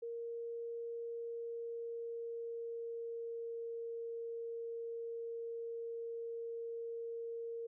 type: tone with pitch glide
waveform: sine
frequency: 466.2 to 462.7 Hz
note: A#4 to A#4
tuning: 0 to -13 cents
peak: -40 dBFS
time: 0.02-7.67 s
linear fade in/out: 10 ms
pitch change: -13 cents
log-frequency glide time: 0.94-3.67 s
effects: none